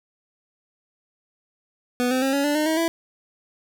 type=tone with pitch steps; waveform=25% pulse; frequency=246.9 / 257.5 / 268.6 / 280.2 / 292.3 / 304.8 / 318 / 331.7 Hz; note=B3 / C4 / C4 / C#4 / D4 / D#4 / D#4 / E4; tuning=0 / -28 / +46 / +19 / -8 / -36 / +38 / +11 cents; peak=-16 dBFS; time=2-2.88 s; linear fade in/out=0 ms; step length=110 ms; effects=none